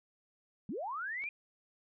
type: linear sweep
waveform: sine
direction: up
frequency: 163.6 to 2463 Hz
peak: -36 dBFS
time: 0.69-1.29 s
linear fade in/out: 2 ms
type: clicks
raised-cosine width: 0.3 ms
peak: -43 / -36 dBFS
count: 2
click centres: 1.222 / 1.239 s
effects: none

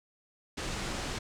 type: low-pass noise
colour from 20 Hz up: pink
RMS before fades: -36 dBFS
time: 0.57-1.19 s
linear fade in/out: 10 ms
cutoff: 8000 Hz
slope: 24 dB/octave
effects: none

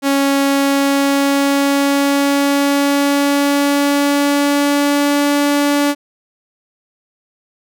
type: tone with pitch glide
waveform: sawtooth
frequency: 277.2 to 287.8 Hz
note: C#4 to D4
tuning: 0 to -35 cents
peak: -8 dBFS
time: 0.02-5.95 s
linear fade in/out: 50 ms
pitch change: +65 cents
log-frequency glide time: 0.44-5.31 s
effects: none

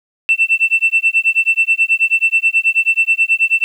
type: tone with tremolo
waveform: sine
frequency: 2680 Hz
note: E7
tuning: 28 cents sharp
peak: -6 dBFS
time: 0.29-3.64 s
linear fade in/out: 0 ms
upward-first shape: sine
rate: 9.3 Hz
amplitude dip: 100%
effects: tanh soft clip ceiling -4 dBFS + 8-bit

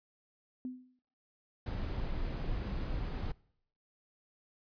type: tone with exponential decay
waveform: sine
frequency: 253.5 Hz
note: B3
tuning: 45 cents sharp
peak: -34 dBFS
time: 0.65-0.99 s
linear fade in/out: 1 ms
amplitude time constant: 72 ms
type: noise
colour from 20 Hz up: brown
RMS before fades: -36 dBFS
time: 1.66-3.32 s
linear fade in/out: 5 ms
effects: noise-tail reverb RT60 0.7 s tail -24 dB re dry + resampled to 11025 Hz

